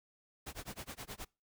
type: noise with tremolo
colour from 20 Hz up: pink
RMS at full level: -43 dBFS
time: 0.46-1.25 s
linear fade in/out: 10 ms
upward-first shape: sine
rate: 9.5 Hz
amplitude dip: 100%
effects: noise-tail reverb RT60 0.3 s tail -26 dB re dry